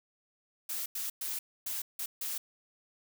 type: noise bursts at uneven times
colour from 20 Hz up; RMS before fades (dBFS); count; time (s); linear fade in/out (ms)
blue; -36; 6; 0.69-0.86 / 0.95-1.1 / 1.21-1.39 / 1.66-1.82 / 1.99-2.06 / 2.21-2.38; 5
effects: none